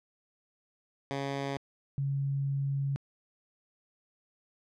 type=tone pair in turn; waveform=10% pulse / sine; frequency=138.59 / 138.59 Hz; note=C#3 / C#3; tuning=0 / 0 cents; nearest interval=unison; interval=0 cents; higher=neither; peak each=-24 / -28 dBFS; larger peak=first; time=1.11-1.57 / 1.98-2.96 s; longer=second; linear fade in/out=0 ms; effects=low-pass 5000 Hz 12 dB/octave